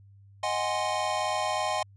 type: chord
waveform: square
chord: Ab dominant seventh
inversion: second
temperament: equal with one note detuned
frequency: 622.3 / 740 / 823.4 / 1046.5 Hz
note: Eb5 / Gb5 / Ab5 / C6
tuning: 0 / 0 / -15 / 0 cents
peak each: -33 dBFS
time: 0.43-1.83 s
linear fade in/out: 5 ms
effects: added 99 Hz sine -51 dBFS peak until 1.96 s + resampled to 22050 Hz